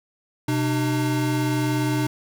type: tone pair together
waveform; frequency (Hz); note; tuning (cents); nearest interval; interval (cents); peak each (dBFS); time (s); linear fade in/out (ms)
square; 127.19 / 302.5; C3 / D#4; -49 / -49; octave + minor third; 1500; -24; 0.48-2.07; 5
effects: none